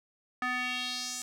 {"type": "tone with band-pass filter sweep", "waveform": "square", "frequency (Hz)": 250, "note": "B3", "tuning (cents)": 21, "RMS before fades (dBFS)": -34, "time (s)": [0.42, 1.22], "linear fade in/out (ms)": 2, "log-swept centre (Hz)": [1500, 7500], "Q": 2.5, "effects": []}